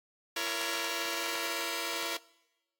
5% pulse chord, A# diminished, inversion second, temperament just, 335.6 / 466.2 / 559.4 Hz, E4 / A#4 / C#5, +31 / 0 / +16 cents, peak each -25 / -25 / -26 dBFS, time 0.36-2.17 s, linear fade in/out 5 ms, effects noise-tail reverb RT60 1.0 s tail -22 dB re dry + AAC 64 kbps

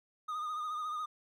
triangle tone with vibrato, 1232 Hz, D#6, 17 cents flat, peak -33 dBFS, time 0.28-1.06 s, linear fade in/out 10 ms, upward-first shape sine, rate 14 Hz, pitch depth 45 cents each way, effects none

